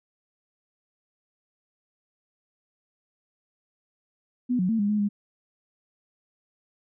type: tone with pitch steps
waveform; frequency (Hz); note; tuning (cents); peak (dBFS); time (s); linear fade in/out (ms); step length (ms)
sine; 247.9 / 182.8 / 225 / 203.8 / 210.3 / 204.3; B3 / F#3 / A3 / G#3 / G#3 / G#3; +7 / -21 / +39 / -32 / +22 / -28; -21; 4.49-5.09; 20; 100
effects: none